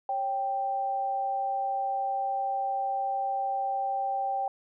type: tone pair together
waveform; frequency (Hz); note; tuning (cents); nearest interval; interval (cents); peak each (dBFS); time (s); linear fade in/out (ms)
sine; 550.8 / 784; C#5 / G5; -11 / 0; tritone; 611; -37 / -27; 0.09-4.48; 2
effects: none